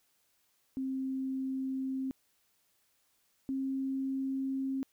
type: tone pair in turn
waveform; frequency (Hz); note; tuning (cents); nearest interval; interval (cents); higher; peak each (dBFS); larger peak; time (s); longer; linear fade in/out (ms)
sine; 264.5 / 267.7; C4 / C4; +19 / +40; unison; 21; second; -32 / -31; second; 0.77-2.11 / 3.49-4.83; neither; 0
effects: white hiss -73 dBFS RMS until 4.92 s